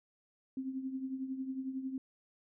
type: tone with tremolo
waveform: sine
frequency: 263.7 Hz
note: C4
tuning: 14 cents sharp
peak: -33 dBFS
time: 0.57-1.98 s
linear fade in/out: 2 ms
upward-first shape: triangle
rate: 11 Hz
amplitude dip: 70%
effects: none